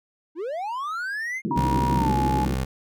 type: linear sweep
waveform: triangle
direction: up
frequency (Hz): 293.7 to 2149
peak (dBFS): -25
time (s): 0.35-1.42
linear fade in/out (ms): 50
type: band-pass noise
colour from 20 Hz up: white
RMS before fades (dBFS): -27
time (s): 1.45-2.54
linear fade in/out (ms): 0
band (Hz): 140 to 340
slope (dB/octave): 48
type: tone with pitch glide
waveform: sine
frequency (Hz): 954 to 849.9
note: A#5 to G#5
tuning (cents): +40 to +40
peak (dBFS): -23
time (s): 1.51-2.45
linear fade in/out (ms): 2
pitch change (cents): -200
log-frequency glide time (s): 1.96-2.13
type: tone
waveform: 20% pulse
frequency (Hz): 65.41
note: C2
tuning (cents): 0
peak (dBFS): -19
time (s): 1.56-2.65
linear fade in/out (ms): 10
effects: none